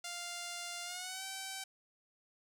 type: tone with pitch glide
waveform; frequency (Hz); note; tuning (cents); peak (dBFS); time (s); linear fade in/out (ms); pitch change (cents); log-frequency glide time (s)
5% pulse; 698.5 to 770.6; F5 to G5; 0 to -30; -29; 0.04-1.64; 5; +170; 0.84-1.24
effects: none